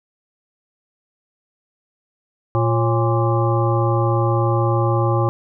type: harmonic tone with a mistuned harmonic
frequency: 116.54 Hz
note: A#2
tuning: in tune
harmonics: 1 / 3 / 5 / 7 / 9 / 10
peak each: -17 / -22 / -24 / -25 / -27 / -27 dBFS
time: 2.55-5.29 s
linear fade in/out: 0 ms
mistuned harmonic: 5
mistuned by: -100 cents
effects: none